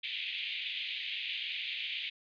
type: band-pass noise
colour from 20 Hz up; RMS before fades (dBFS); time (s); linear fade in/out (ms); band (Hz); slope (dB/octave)
white; -38; 0.03-2.1; 10; 2200 to 3600; 48
effects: resampled to 11025 Hz